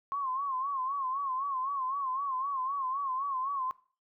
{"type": "tone with vibrato", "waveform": "sine", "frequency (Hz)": 1077, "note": "C6", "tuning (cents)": 50, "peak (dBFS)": -30, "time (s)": [0.12, 3.71], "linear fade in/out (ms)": 0, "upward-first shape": "sine", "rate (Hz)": 3.9, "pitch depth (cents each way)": 99, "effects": ["noise-tail reverb RT60 0.4 s tail -20 dB re dry"]}